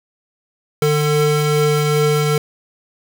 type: tone pair together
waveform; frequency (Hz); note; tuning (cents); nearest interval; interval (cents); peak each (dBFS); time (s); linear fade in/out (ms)
square; 149.95 / 447.4; D3 / A4; +36 / +29; octave + perfect fifth; 1893; -17; 0.82-2.38; 2
effects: none